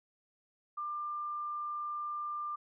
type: tone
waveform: sine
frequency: 1193 Hz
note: D6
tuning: 27 cents sharp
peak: -35 dBFS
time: 0.77-2.56 s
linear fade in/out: 10 ms
effects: none